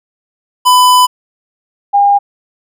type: tone pair in turn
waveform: square / sine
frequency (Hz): 1000 / 807.3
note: B5 / G#5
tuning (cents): +21 / -49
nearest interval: major third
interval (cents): 370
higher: first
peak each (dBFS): -5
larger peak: neither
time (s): 0.65-1.07 / 1.93-2.19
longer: first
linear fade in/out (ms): 20
effects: none

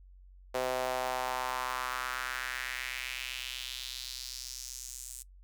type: tone with high-pass filter sweep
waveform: sawtooth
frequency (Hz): 127.9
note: C3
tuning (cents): -39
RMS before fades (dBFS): -37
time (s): 0.54-5.23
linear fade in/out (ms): 10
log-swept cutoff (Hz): 530 to 8200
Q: 2.6
effects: noise-tail reverb RT60 0.1 s tail -20 dB re dry + added 46 Hz sine -52 dBFS peak until 5.43 s

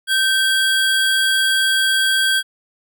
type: tone pair together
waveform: square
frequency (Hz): 1556 / 3297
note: G6 / G#7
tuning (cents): -13 / -13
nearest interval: octave + minor second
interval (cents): 1300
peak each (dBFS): -17 / -19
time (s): 0.07-2.43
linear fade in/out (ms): 50
effects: none

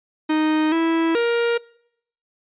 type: tone with pitch steps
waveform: 45% pulse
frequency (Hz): 310.3 / 328.4 / 469.9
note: D#4 / E4 / A#4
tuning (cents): -5 / -6 / +14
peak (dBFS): -17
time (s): 0.29-1.58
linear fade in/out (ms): 10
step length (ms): 430
effects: noise-tail reverb RT60 0.7 s tail -24 dB re dry + resampled to 8000 Hz

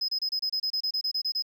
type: tone bursts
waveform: sine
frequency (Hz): 5070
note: D#8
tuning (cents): +32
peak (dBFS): -23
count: 14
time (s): 0.01-1.424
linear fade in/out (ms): 10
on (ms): 75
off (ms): 28
effects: tanh soft clip ceiling -24 dBFS + 10-bit

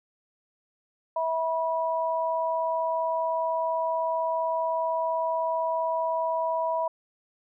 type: tone pair together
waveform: sine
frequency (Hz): 650.7 / 975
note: E5 / B5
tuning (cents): -23 / -23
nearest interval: perfect fifth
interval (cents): 700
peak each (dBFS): -27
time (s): 1.16-6.88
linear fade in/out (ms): 5
effects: none

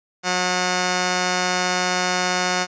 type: tone pair together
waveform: 5% pulse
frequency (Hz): 181.5 / 726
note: F#3 / F#5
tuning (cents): -33 / -33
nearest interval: 2 octaves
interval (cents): 2400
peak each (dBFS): -10 / -13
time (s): 0.23-2.67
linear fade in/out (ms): 50
effects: resampled to 16000 Hz

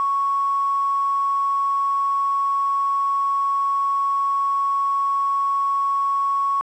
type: tone with quantisation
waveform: sine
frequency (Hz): 1108.7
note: C#6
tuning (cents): 0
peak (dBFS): -18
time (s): 0-6.61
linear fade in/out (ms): 0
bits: 5
effects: low-pass 3000 Hz 12 dB/octave

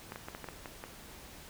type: clicks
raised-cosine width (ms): 0.5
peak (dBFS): -26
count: 8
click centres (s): 0.121 / 0.159 / 0.285 / 0.349 / 0.443 / 0.487 / 0.658 / 0.839
effects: pink hiss -51 dBFS RMS until 1.49 s

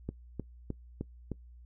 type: click train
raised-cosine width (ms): 3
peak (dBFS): -22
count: 5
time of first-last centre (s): 0.09-1.317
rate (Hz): 3.26
effects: noise-tail reverb RT60 0.1 s tail -21 dB re dry + added 60 Hz sine -50 dBFS peak until 1.65 s

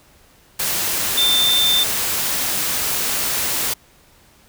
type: tone in noise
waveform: sine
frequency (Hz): 3571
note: A7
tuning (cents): +25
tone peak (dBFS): -14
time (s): 1.17-1.84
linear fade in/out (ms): 10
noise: white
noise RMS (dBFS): -21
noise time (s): 0.59-3.74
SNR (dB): +4
effects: pink hiss -52 dBFS RMS until 4.48 s

